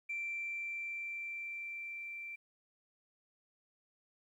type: tone with level ramp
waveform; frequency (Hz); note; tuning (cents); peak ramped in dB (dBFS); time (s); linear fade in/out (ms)
sine; 2349; D7; 0; -35 to -42; 0.09-2.36; 10
effects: tanh soft clip ceiling -32 dBFS + 12-bit